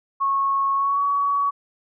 sine tone with pitch glide, 1098 to 1128.9 Hz, C#6 to C#6, -17 to +31 cents, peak -18 dBFS, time 0.2-1.51 s, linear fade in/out 20 ms, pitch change +48 cents, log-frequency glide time 0.74-1.02 s, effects none

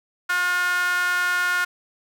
sawtooth tone with high-pass filter, 358.1 Hz, F4, 43 cents sharp, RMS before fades -22 dBFS, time 0.29-1.65 s, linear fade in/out 10 ms, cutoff 1400 Hz, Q 5.7, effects none

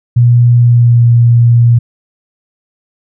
sine tone with pitch glide, 120.5 to 118.5 Hz, B2 to A#2, -42 to +29 cents, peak -3 dBFS, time 0.16-1.79 s, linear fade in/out 10 ms, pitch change -29 cents, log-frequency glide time 0.57-1.07 s, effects none

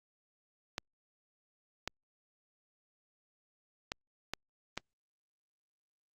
clicks, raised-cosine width 0.2 ms, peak -17 dBFS, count 5, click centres 0.781 / 1.876 / 3.919 / 4.336 / 4.776 s, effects Opus 48 kbps

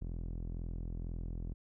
sawtooth tone with low-pass filter, 42.06 Hz, E1, 36 cents sharp, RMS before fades -40 dBFS, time 0.01-1.54 s, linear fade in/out 10 ms, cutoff 290 Hz, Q 0.73, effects none

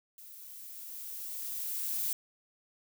violet noise with level ramp, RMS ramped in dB -51 to -32 dBFS, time 0.18-2.13 s, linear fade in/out 2 ms, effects none

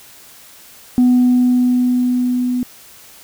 sine tone with level ramp, 248.5 Hz, B3, 11 cents sharp, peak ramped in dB -6 to -15 dBFS, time 0.98-2.63 s, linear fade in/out 0 ms, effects tanh soft clip ceiling -6 dBFS + white hiss -42 dBFS RMS until 3.23 s

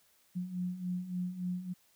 sine beating tone pair, 177.8 / 181.3 Hz, F3 / F#3, +31 / -35 cents, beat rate 3.5 Hz, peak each -40 / -35 dBFS, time 0.35-1.74 s, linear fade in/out 20 ms, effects white hiss -68 dBFS RMS until 1.95 s

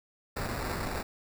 pink noise with sample-and-hold, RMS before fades -34 dBFS, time 0.36-1.03 s, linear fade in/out 10 ms, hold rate 3150 Hz, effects none

